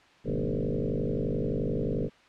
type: tone with frequency modulation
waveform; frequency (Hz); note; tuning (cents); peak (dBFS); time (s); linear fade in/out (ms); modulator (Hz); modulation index
sine; 138.59; C#3; 0; -26; 0.24-2.1; 50; 51.5; 7.3
effects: white hiss -57 dBFS RMS until 2.28 s + low-pass 3000 Hz 12 dB/octave